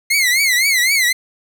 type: tone with vibrato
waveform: sawtooth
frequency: 2093 Hz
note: C7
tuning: in tune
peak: -9 dBFS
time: 0.1-1.13 s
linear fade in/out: 10 ms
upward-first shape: triangle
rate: 3.9 Hz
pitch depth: 170 cents each way
effects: none